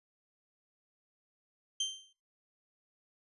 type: tone with exponential decay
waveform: 30% pulse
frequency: 3136 Hz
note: G7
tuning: in tune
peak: -25 dBFS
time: 1.8-2.13 s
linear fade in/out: 5 ms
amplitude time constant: 70 ms
effects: noise-tail reverb RT60 0.3 s tail -19 dB re dry + resampled to 24000 Hz